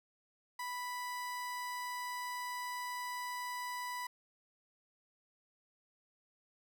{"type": "tone", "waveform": "30% pulse", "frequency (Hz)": 987.8, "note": "B5", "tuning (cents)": 0, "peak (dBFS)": -36, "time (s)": [0.59, 4.07], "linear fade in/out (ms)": 5, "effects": []}